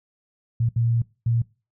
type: tone bursts at uneven times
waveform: sine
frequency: 116.54 Hz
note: A#2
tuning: in tune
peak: -18 dBFS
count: 3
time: 0.6-0.69 / 0.76-1.02 / 1.26-1.42 s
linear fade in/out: 5 ms
effects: noise-tail reverb RT60 0.3 s tail -21 dB re dry